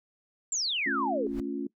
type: exponential sweep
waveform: sine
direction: down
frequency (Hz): 7610 to 392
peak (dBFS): -27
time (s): 0.52-1.27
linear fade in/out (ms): 2
type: chord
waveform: sine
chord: A augmented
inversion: none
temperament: equal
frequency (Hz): 220 / 277.2 / 349.2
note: A3 / C#4 / E#4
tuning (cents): 0 / 0 / 0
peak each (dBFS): -37 / -32 / -36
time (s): 0.86-1.67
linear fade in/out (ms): 5
type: noise with exponential growth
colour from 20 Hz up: brown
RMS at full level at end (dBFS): -33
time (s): 1.21-1.4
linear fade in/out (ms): 1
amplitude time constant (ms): 40
effects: noise-tail reverb RT60 0.1 s tail -21 dB re dry